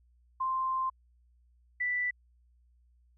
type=tone pair in turn; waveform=sine; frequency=1046.5 / 1975.5 Hz; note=C6 / B6; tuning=0 / 0 cents; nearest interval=major seventh; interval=1100 cents; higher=second; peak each=-28 dBFS; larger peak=neither; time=0.4-0.9 / 1.8-2.11 s; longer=first; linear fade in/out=10 ms; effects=added 60 Hz sine -62 dBFS peak until 3.17 s